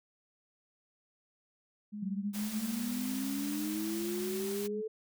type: tone with vibrato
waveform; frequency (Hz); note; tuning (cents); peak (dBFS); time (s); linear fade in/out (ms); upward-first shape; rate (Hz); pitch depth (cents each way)
sine; 207.7; G#3; 0; -38; 1.92-4.82; 20; sine; 0.67; 27
type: exponential sweep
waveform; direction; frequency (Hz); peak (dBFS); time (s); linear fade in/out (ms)
sine; up; 186.4 to 440; -34; 2.02-4.88; 10
type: noise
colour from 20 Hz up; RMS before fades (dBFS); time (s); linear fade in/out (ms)
white; -43; 2.33-4.68; 20
effects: none